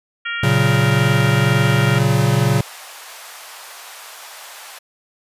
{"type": "harmonic tone", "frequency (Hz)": 466.2, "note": "A#4", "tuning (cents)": 0, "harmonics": [3, 4, 5, 6, 7], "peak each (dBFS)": [-25, -27, -29, -31, -32], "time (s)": [0.25, 1.99], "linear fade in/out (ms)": 10}
{"type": "chord", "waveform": "square", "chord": "F# major", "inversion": "first", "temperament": "equal", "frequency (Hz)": [116.54, 138.59, 185], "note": ["A#2", "C#3", "F#3"], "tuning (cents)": [0, 0, 0], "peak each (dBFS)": [-18, -17, -22], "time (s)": [0.43, 2.61], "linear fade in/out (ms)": 5}
{"type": "high-pass noise", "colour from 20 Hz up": "pink", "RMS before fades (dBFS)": -37, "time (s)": [2.09, 4.79], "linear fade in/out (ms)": 10, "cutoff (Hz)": 680, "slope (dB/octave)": 24}
{"effects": ["resampled to 32000 Hz"]}